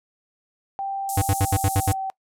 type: tone with pitch glide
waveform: sine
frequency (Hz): 785 to 769.7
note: G5 to G5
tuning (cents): +2 to -32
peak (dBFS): -25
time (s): 0.79-2.1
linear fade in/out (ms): 0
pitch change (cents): -34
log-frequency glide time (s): 1.31-1.97
type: high-pass noise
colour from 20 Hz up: pink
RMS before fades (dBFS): -29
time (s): 1.09-1.93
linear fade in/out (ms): 0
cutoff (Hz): 7500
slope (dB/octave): 24
type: tone bursts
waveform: square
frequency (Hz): 98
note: G2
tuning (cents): 0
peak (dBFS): -18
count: 7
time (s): 1.17-1.92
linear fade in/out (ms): 5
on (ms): 48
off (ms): 69
effects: noise-tail reverb RT60 0.1 s tail -23 dB re dry + low-pass 12000 Hz 12 dB/octave